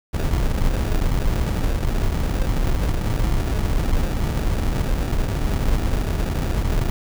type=noise with sample-and-hold; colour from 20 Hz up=brown; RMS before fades=-20 dBFS; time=0.13-6.9 s; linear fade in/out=5 ms; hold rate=1050 Hz; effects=none